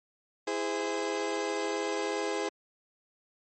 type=chord; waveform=30% pulse; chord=E augmented; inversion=none; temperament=just; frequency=329.6 / 412 / 515 Hz; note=E4 / G#4 / B#4; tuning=0 / -14 / -28 cents; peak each=-33 / -30 / -33 dBFS; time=0.47-2.49 s; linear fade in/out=5 ms; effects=MP3 32 kbps